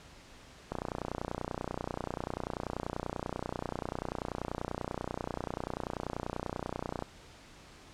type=click train; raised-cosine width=1 ms; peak=-20 dBFS; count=192; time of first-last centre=0.72-7.024 s; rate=30.3 Hz; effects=pink hiss -54 dBFS RMS until 7.93 s + low-pass 7000 Hz 12 dB/octave